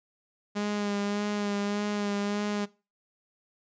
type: tone with vibrato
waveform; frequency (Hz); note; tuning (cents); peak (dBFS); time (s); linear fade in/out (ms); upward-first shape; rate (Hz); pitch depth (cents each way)
sawtooth; 205; G#3; -22; -24; 0.55-2.66; 20; sine; 1.7; 22
effects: noise-tail reverb RT60 0.3 s tail -20 dB re dry + resampled to 16000 Hz